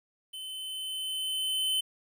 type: tone with level ramp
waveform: square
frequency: 3053 Hz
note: G7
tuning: 46 cents flat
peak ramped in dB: -39 to -26 dBFS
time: 0.33-1.81 s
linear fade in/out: 10 ms
effects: 11-bit